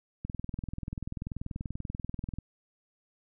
click train, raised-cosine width 5 ms, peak -23 dBFS, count 45, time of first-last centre 0.25-2.386 s, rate 20.6 Hz, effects none

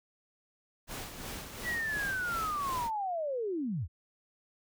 pink noise with tremolo, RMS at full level -40 dBFS, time 0.87-2.91 s, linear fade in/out 50 ms, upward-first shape sine, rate 2.8 Hz, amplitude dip 50%
sine linear sweep, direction down, 1976 to 61.74 Hz, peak -31 dBFS, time 1.63-3.88 s, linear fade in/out 50 ms
effects none

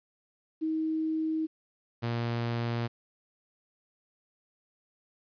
sine / sawtooth tone pair in turn, 316.9 / 117.71 Hz, D#4 / A#2, +32 / +17 cents, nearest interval octave + perfect fourth, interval 1715 cents, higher first, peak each -27 / -25 dBFS, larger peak second, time 0.61-1.47 / 2.02-2.88 s, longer neither, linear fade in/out 20 ms, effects resampled to 11025 Hz + 11-bit

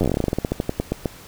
slowing click train, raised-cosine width 2 ms, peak -7 dBFS, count 22, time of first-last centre 0.01-1.058 s, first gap 10 ms, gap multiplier 1.14, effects pink hiss -43 dBFS RMS until 1.27 s

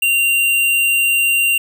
square tone, 2771 Hz, F7, 14 cents flat, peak -13 dBFS, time 0.02-1.58 s, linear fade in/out 5 ms, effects none

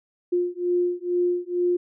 sine beating tone pair, 353.1 / 355.3 Hz, F4 / F4, +19 / +30 cents, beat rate 2.2 Hz, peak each -24 dBFS, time 0.32-1.77 s, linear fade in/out 10 ms, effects none

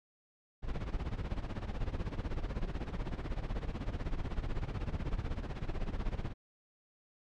brown noise with tremolo, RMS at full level -33 dBFS, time 0.62-6.34 s, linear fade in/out 50 ms, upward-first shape sine, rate 16 Hz, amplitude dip 80%, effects low-pass 4000 Hz 12 dB/octave

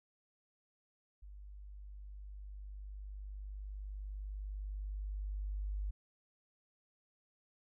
sine tone with level ramp, 49.92 Hz, G1, 32 cents sharp, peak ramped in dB -49 to -35 dBFS, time 1.22-5.91 s, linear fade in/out 10 ms, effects none

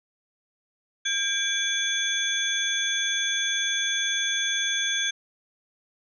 sine tone cluster, 1606 / 2322 / 3424 / 6310 Hz, G6 / D7 / A7 / G8, +41 / -20 / -48 / +10 cents, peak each -29 / -33 / -26 / -31 dBFS, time 1.05-5.11 s, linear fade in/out 10 ms, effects none

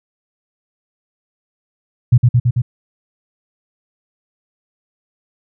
sine tone with echo, 121.5 Hz, B2, 28 cents flat, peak -4 dBFS, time 2.12-2.18 s, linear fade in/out 10 ms, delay 110 ms, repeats 4, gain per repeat -2 dB, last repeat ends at 2.62 s, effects none

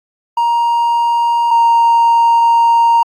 triangle tone pair in turn, 939 / 930.4 Hz, A#5 / A#5, +12 / -4 cents, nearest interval unison, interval 16 cents, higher first, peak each -8 / -4 dBFS, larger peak second, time 0.37-1.51 / 1.51-3.03 s, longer second, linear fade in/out 5 ms, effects tanh soft clip ceiling -2 dBFS + AAC 64 kbps

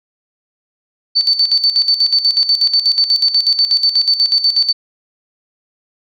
sine tone with tremolo, 4533 Hz, C#8, 38 cents sharp, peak -8 dBFS, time 1.15-4.73 s, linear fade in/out 20 ms, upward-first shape square, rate 8.2 Hz, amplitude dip 70%, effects none

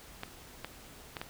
clicks, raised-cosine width 0.3 ms, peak -21 dBFS, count 4, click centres 0.234 / 0.646 / 1.168 / 1.215 s, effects pink hiss -52 dBFS RMS until 1.29 s

